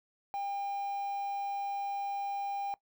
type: tone with quantisation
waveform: triangle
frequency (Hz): 800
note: G5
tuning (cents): +35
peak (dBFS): -31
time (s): 0.34-2.74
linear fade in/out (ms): 0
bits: 9
effects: noise-tail reverb RT60 0.1 s tail -20 dB re dry